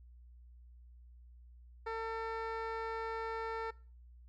15% pulse tone with low-pass filter, 450 Hz, A4, 39 cents sharp, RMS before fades -39 dBFS, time 1.86-3.71 s, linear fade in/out 10 ms, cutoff 2300 Hz, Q 0.54, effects noise-tail reverb RT60 0.4 s tail -21 dB re dry + added 60 Hz sine -54 dBFS peak until 4.28 s

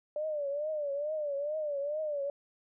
sine tone with vibrato, 590 Hz, D5, 8 cents sharp, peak -31 dBFS, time 0.16-2.3 s, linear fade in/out 2 ms, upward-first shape triangle, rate 2.3 Hz, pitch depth 120 cents each way, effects none

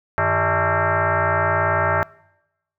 sine tone with frequency modulation, 344.3 Hz, F4, 25 cents flat, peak -16 dBFS, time 0.18-2.03 s, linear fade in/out 0 ms, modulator 249 Hz, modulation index 5.8, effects noise-tail reverb RT60 0.9 s tail -24 dB re dry

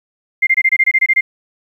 sine tone bursts, 2100 Hz, C7, 6 cents sharp, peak -8 dBFS, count 11, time 0.42-1.21 s, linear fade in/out 10 ms, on 50 ms, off 24 ms, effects 8-bit

